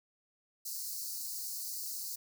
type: high-pass noise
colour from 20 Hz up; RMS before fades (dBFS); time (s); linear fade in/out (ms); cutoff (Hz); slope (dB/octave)
white; -40; 0.65-2.16; 10; 4200; 96
effects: none